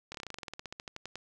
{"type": "slowing click train", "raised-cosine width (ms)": 0.2, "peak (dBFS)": -23, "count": 20, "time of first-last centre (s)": [0.12, 1.156], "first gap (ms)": 25, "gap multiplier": 1.08, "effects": []}